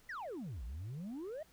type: exponential two-way sweep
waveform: sine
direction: down then up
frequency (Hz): 2007 to 53.1 to 659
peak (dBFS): -38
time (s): 0.09-1.43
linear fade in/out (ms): 5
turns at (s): 0.64
effects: tanh soft clip ceiling -40 dBFS + pink hiss -66 dBFS RMS until 1.52 s